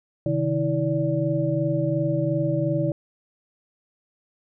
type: tone cluster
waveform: sine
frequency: 133 / 155.8 / 324 / 578 Hz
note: C3 / D#3 / E4 / D5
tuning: +29 / +3 / -30 / -28 cents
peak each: -26 dBFS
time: 0.26-2.92 s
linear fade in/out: 2 ms
effects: none